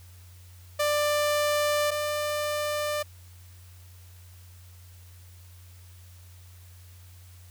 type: tone pair in turn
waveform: sawtooth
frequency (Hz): 592 / 595.3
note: D5 / D5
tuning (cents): +14 / +23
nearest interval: unison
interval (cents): 9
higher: second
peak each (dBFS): -19 / -23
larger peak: first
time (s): 0.79-1.91 / 1.91-3.03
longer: neither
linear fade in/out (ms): 10
effects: added 89 Hz sine -47 dBFS peak until 7.5 s + white hiss -57 dBFS RMS until 7.5 s